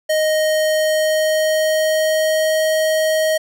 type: tone with pitch glide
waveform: square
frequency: 622.3 to 629.2 Hz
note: D#5 to D#5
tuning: 0 to +19 cents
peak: -15 dBFS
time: 0.09-3.38 s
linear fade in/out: 10 ms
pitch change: +19 cents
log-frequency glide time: 0.76-2.6 s
effects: none